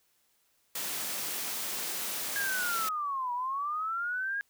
white high-pass noise, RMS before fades -35 dBFS, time 0.75-2.89 s, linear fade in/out 5 ms, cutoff 170 Hz, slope 12 dB/octave
sine linear two-way sweep, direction down then up, 1649 to 959 to 1649 Hz, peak -30 dBFS, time 2.36-4.41 s, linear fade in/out 0 ms, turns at 3.33 s
effects white hiss -71 dBFS RMS until 4.49 s

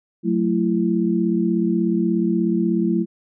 sine tone cluster, 183.6 / 220.2 / 335.8 Hz, F#3 / A3 / E4, -13 / +2 / +32 cents, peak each -21 dBFS, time 0.23-3.06 s, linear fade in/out 50 ms, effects none

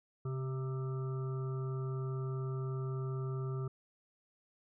harmonic tone with a mistuned harmonic, 132 Hz, C3, 16 cents sharp, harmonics 1 / 3 / 5 / 7 / 9 / 10, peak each -35 / -43 / -57 / -62 / -52 / -54 dBFS, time 0.25-3.68 s, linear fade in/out 5 ms, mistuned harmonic 3, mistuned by -22 cents, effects none

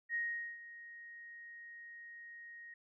sine tone with ADSR envelope, 1873 Hz, A#6, 8 cents sharp, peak -33 dBFS, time 0.09-2.74 s, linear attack 55 ms, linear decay 430 ms, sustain -16 dB, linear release 4 ms, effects none

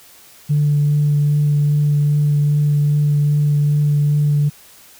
sine tone with vibrato, 146.83 Hz, D3, in tune, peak -11 dBFS, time 0.49-4.5 s, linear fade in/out 20 ms, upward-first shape triangle, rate 2.5 Hz, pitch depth 13 cents each way, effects tanh soft clip ceiling -8 dBFS + white hiss -45 dBFS RMS until 4.99 s

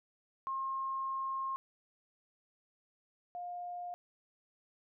sine tone pair in turn, 1070 / 708.2 Hz, C6 / F5, +38 / +24 cents, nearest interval perfect fifth, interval 714 cents, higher first, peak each -34 / -39 dBFS, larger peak first, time 0.47-1.56 / 3.35-3.94 s, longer first, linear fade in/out 0 ms, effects none

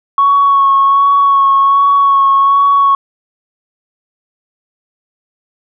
sine tone with vibrato, 1108.7 Hz, C#6, in tune, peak -5 dBFS, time 0.18-2.95 s, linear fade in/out 2 ms, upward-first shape sine, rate 1.3 Hz, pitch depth 20 cents each way, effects tanh soft clip ceiling -1 dBFS

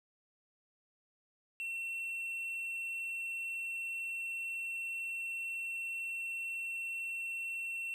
triangle tone, 2709 Hz, E7, 47 cents sharp, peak -35 dBFS, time 1.6-7.94 s, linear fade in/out 0 ms, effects none

